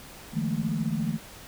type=tone cluster; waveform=sine; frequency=151.7 / 169.7 / 212.4 / 226.8 Hz; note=D#3 / F3 / G#3 / A#3; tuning=-44 / -49 / +39 / -47 cents; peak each=-31 dBFS; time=0.32-1.19 s; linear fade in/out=50 ms; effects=pink hiss -46 dBFS RMS until 1.47 s